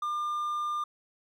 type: tone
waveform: triangle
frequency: 1200 Hz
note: D6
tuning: 37 cents sharp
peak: -27 dBFS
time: 0.02-0.84 s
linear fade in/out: 5 ms
effects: none